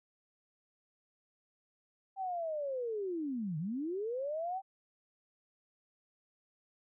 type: linear two-way sweep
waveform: sine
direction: down then up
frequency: 786 to 146.83 to 786 Hz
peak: -34 dBFS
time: 2.16-4.62 s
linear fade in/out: 50 ms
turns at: 3.58 s
effects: none

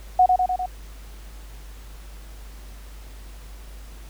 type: tone with echo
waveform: sine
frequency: 734 Hz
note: F#5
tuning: 14 cents flat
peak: -11 dBFS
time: 0.19-0.26 s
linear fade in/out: 5 ms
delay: 100 ms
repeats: 4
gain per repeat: -3 dB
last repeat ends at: 0.66 s
effects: added 50 Hz sine -38 dBFS peak until 4.09 s + pink hiss -49 dBFS RMS until 4.09 s

